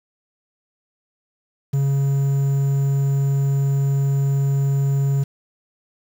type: tone with quantisation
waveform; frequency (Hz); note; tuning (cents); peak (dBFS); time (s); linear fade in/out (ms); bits
triangle; 138.59; C#3; 0; -14; 1.73-5.24; 10; 7
effects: none